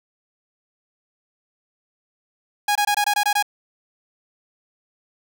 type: tone bursts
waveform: sawtooth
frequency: 825 Hz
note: G#5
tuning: 12 cents flat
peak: -13 dBFS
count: 8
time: 2.68-3.426 s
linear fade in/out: 5 ms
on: 74 ms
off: 22 ms
effects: none